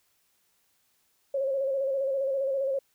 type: tone with vibrato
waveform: sine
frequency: 542 Hz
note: C#5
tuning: 39 cents flat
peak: -25 dBFS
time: 1.34-2.79 s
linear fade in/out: 5 ms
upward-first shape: square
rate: 15 Hz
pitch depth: 39 cents each way
effects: white hiss -70 dBFS RMS until 2.94 s